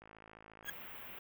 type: click train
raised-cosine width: 0.5 ms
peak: -39 dBFS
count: 35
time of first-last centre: 0.02-0.646 s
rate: 54.3 Hz
type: tone with exponential growth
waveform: 35% pulse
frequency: 1642 Hz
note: G#6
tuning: 20 cents flat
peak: -34 dBFS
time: 0.63-0.7 s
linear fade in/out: 5 ms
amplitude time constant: 15 ms
type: band-stop noise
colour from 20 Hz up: white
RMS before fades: -49 dBFS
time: 0.65-1.19 s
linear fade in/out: 5 ms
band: 3100 to 15000 Hz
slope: 48 dB/octave
effects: none